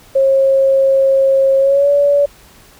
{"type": "tone with pitch glide", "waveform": "sine", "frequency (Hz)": [540, 571.8], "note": ["C#5", "D5"], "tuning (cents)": [-45, -46], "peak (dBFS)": -8, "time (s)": [0.15, 2.26], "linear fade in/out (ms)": 10, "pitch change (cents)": 99, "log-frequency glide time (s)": [1.59, 1.9], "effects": ["pink hiss -44 dBFS RMS until 2.79 s"]}